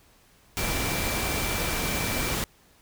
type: tone in noise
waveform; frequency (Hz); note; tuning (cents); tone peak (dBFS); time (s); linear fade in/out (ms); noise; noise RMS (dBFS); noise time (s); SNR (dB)
sine; 2342; D7; -5; -35; 0.58-2.34; 0; pink; -28; 0.57-2.44; -10
effects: pink hiss -59 dBFS RMS until 2.81 s